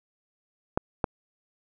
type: clicks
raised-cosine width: 1 ms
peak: -9 dBFS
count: 2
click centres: 0.775 / 1.042 s
effects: none